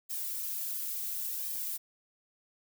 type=noise with flanger; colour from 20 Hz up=violet; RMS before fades=-36 dBFS; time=0.09-1.78 s; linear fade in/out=20 ms; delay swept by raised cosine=1.4 to 4.4 ms; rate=0.71 Hz; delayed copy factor=-0.7; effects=none